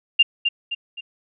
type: tone with echo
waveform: sine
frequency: 2794 Hz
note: F7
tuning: in tune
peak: -9 dBFS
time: 0.19-0.23 s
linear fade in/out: 10 ms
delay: 260 ms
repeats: 3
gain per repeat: -7 dB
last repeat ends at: 1.01 s
effects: none